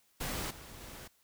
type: noise with level steps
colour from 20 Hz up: pink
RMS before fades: -37 / -50 / -48 dBFS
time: 0.2-1.08 s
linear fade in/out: 10 ms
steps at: 0.5 / 0.8 s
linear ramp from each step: 10 ms
effects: white hiss -70 dBFS RMS until 1.23 s